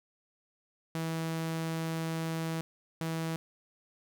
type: tone pair in turn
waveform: sawtooth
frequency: 162.7 / 162.7 Hz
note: E3 / E3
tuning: -22 / -22 cents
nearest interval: unison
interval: 0 cents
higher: neither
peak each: -28 dBFS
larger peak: neither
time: 0.95-2.61 / 3.01-3.36 s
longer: first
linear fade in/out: 0 ms
effects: none